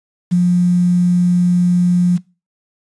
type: tone with quantisation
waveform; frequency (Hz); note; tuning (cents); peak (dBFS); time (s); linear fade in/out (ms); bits
sine; 177.3; F3; +26; -9; 0.31-2.18; 20; 6
effects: noise-tail reverb RT60 0.3 s tail -21 dB re dry + resampled to 22050 Hz